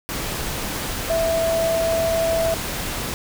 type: tone in noise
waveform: sine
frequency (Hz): 659.3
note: E5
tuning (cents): 0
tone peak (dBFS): -18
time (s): 1.1-2.54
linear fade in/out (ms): 0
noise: pink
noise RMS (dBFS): -27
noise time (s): 0.09-3.14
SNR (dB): +6
effects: none